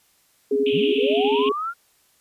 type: tone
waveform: sine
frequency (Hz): 415.3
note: G#4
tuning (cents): 0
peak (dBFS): -18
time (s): 0.51-1.52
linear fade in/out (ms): 5
type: tone bursts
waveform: sine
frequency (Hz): 270.2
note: C#4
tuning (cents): -44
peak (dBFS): -22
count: 14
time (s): 0.52-1.501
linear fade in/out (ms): 10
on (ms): 45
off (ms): 27
type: band-pass noise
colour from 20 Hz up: white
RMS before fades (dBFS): -30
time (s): 0.66-1.49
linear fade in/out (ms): 2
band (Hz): 2500 to 3300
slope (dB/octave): 96
type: linear sweep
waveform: sine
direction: up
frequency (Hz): 103.83 to 1427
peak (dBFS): -24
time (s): 0.72-1.74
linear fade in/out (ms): 50
effects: white hiss -61 dBFS RMS until 2.2 s + resampled to 32000 Hz